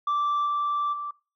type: tone with level steps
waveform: sine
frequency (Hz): 1169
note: D6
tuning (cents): -8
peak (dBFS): -20 / -22 / -30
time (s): 0.07-1.11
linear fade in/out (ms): 5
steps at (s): 0.45 / 0.92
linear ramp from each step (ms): 20
effects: noise-tail reverb RT60 0.3 s tail -20 dB re dry + tanh soft clip ceiling -21 dBFS